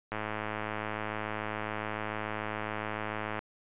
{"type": "click train", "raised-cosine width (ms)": 0.5, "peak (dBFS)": -19, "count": 351, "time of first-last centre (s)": [0.12, 3.391], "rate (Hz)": 107, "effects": ["resampled to 8000 Hz"]}